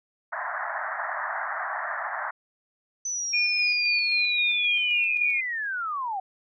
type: band-pass noise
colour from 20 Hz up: white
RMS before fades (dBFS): -31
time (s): 0.32-2.31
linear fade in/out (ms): 10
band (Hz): 620 to 1900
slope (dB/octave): 96
type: linear sweep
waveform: sine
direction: down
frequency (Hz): 6050 to 740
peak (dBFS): -27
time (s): 3.05-6.2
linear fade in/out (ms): 5
type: tone with tremolo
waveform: sine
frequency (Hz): 2440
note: D#7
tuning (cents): -34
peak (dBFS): -21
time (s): 3.33-5.41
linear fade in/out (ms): 10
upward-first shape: square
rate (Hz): 3.8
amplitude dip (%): 25
effects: none